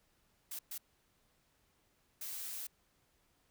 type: noise bursts at uneven times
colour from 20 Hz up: blue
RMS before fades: -43 dBFS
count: 3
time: 0.51-0.59 / 0.71-0.78 / 2.21-2.67 s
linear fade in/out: 5 ms
effects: pink hiss -74 dBFS RMS until 3.5 s